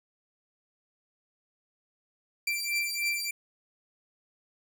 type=beating tone pair; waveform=sawtooth; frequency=2349 / 2352.3 Hz; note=D7 / D7; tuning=0 / +2 cents; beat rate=3.3 Hz; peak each=-28 dBFS; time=2.47-3.31 s; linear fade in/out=5 ms; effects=none